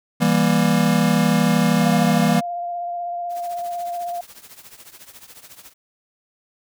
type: chord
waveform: square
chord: E diminished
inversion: none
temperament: just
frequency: 164.81 / 197.78 / 237.3 Hz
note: E3 / G3 / Bb3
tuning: 0 / +16 / +31 cents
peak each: -20 dBFS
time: 0.2-2.41 s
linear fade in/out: 20 ms
type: tone with vibrato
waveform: sine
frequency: 698 Hz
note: F5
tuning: 1 cent flat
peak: -24 dBFS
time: 1.81-4.21 s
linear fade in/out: 5 ms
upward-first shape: sine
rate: 16 Hz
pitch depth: 18 cents each way
type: noise with tremolo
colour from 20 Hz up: white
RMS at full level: -40 dBFS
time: 3.29-5.74 s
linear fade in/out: 50 ms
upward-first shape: triangle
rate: 14 Hz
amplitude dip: 85%
effects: none